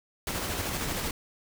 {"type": "noise with tremolo", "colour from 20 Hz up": "pink", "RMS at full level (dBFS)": -31, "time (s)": [0.27, 1.11], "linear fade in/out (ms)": 2, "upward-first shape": "square", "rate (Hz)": 13, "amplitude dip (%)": 25, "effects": []}